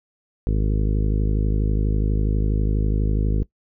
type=harmonic tone; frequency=52.2 Hz; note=G#1; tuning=10 cents sharp; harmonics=1 / 2 / 3 / 4 / 5 / 6 / 7 / 8 / 9; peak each=-19 / -25 / -29 / -31 / -33 / -35 / -36 / -37 / -38 dBFS; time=0.47-3.43 s; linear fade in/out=0 ms; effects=noise-tail reverb RT60 0.1 s tail -19 dB re dry